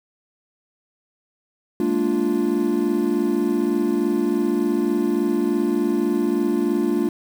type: chord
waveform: triangle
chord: Bb dominant seventh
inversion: third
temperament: equal with one note detuned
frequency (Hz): 207.7 / 231.1 / 293.7 / 349.2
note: Ab3 / Bb3 / D4 / F4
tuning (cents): 0 / -15 / 0 / 0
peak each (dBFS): -25 / -22 / -21 / -20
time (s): 1.8-7.09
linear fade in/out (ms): 2
effects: 7-bit